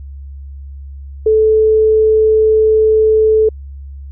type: tone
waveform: sine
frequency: 436 Hz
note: A4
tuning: 16 cents flat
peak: -7 dBFS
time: 1.26-3.49 s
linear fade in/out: 5 ms
effects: added 69 Hz sine -27 dBFS peak until 4.11 s